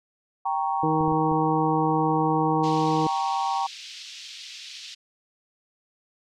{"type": "chord", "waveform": "sine", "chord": "G diminished", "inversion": "none", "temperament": "equal", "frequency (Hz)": [784, 932.3, 1108.7], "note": ["G5", "Bb5", "Db6"], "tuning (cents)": [0, 0, 0], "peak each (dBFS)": [-26, -27, -30], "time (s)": [0.45, 3.67], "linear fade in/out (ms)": 10}
{"type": "harmonic tone", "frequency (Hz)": 157.4, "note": "D#3", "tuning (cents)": 20, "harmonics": [1, 2, 3], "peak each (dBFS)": [-27, -25, -28], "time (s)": [0.83, 3.07], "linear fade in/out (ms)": 2}
{"type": "clicks", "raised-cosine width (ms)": 5, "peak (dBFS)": -27, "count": 4, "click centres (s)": [1.009, 1.08, 1.121, 1.317]}
{"type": "band-pass noise", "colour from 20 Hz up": "pink", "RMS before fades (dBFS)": -41, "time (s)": [2.63, 4.95], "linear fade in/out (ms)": 10, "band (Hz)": [2800, 5500], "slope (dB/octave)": 24}
{"effects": []}